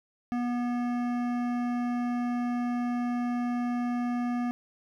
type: tone with hard clipping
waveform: sine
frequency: 242.8 Hz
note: B3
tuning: 29 cents flat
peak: -29 dBFS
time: 0.32-4.51 s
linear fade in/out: 0 ms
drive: 14 dB
effects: none